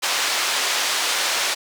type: band-pass noise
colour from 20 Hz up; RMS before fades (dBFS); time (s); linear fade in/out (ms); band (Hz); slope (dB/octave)
white; -22; 0.02-1.55; 20; 580 to 5300; 12
effects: none